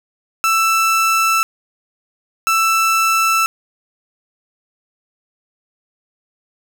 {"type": "tone pair in turn", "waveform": "30% pulse", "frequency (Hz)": [1325, 1325], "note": ["E6", "E6"], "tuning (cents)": [9, 9], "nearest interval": "unison", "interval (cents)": 0, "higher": "neither", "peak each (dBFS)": -10, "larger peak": "neither", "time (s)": [[0.44, 1.43], [2.47, 3.46]], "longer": "neither", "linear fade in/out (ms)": 0, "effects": []}